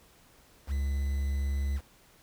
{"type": "tone with quantisation", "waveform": "triangle", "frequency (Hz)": 69.3, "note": "C#2", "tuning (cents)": 0, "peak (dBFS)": -25, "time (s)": [0.67, 1.81], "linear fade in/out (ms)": 50, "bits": 8, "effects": ["pink hiss -60 dBFS RMS until 2.22 s"]}